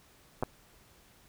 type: clicks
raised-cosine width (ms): 1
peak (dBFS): -17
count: 2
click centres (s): 0.426 / 0.434
effects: pink hiss -61 dBFS RMS until 1.28 s